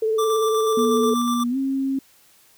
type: tone with vibrato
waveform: sine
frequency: 440 Hz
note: A4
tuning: in tune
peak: -18 dBFS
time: 0.02-1.14 s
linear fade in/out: 5 ms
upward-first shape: sine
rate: 18 Hz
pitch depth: 29 cents each way
type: tone with tremolo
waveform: square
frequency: 1174.7 Hz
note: D6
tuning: in tune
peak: -23 dBFS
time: 0.18-1.44 s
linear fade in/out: 10 ms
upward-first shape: square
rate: 8.2 Hz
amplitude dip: 30%
type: tone with pitch glide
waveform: sine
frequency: 240 to 269.4 Hz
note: B3 to C#4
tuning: -49 to -49 cents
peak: -20 dBFS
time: 0.77-1.99 s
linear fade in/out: 5 ms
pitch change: +200 cents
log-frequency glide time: 1.49-1.57 s
effects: white hiss -55 dBFS RMS until 2.57 s